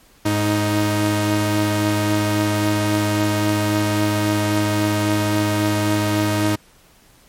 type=tone pair together; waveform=sawtooth; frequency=105.3 / 312.2 Hz; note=G#2 / D#4; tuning=+24 / +6 cents; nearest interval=octave + perfect fifth; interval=1882 cents; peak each=-16 / -15 dBFS; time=0.25-6.56 s; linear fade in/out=10 ms; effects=pink hiss -52 dBFS RMS until 7.28 s + MP3 64 kbps